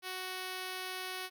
5% pulse tone, 371.2 Hz, F#4, 6 cents sharp, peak -27 dBFS, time 0.02-1.3 s, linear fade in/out 50 ms, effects none

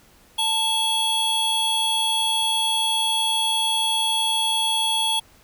square tone pair together, 879 / 3338 Hz, A5 / G#7, -2 / +8 cents, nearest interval octave + major seventh, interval 2310 cents, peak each -27 / -21 dBFS, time 0.38-5.2 s, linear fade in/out 10 ms, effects pink hiss -54 dBFS RMS until 5.43 s

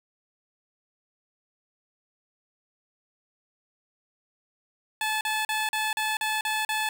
15% pulse tone bursts, 866 Hz, A5, 28 cents flat, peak -19 dBFS, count 8, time 5.01-6.89 s, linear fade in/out 2 ms, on 200 ms, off 40 ms, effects none

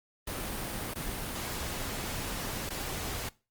pink noise with dropouts, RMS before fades -36 dBFS, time 0.27-3.29 s, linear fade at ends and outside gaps 5 ms, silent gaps 0.939-0.956 / 2.693-2.703 s, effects noise-tail reverb RT60 0.3 s tail -21 dB re dry + Opus 32 kbps

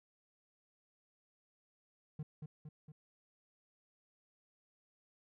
triangle tone with echo, 151.8 Hz, D#3, 42 cents flat, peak -37 dBFS, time 2.19-2.23 s, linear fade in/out 5 ms, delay 230 ms, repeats 3, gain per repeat -4 dB, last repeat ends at 2.92 s, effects none

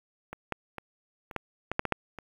clicks, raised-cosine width 0.5 ms, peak -23 / -15 / -22 / -27 / -15 / -15 / -9 / -14 / -9 / -25 dBFS, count 10, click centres 0.33 / 0.523 / 0.783 / 1.312 / 1.363 / 1.716 / 1.794 / 1.853 / 1.923 / 2.187 s, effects 8-bit

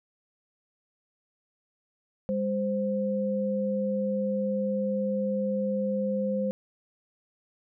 sine tone pair together, 201.6 / 521 Hz, G3 / C5, +49 / -7 cents, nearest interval octave + major third, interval 1644 cents, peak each -28 dBFS, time 2.29-6.51 s, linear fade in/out 0 ms, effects none

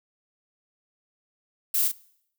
violet noise with echo, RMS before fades -24 dBFS, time 1.74-1.88 s, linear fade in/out 5 ms, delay 38 ms, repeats 1, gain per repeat -5 dB, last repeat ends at 1.918 s, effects noise-tail reverb RT60 0.7 s tail -22 dB re dry

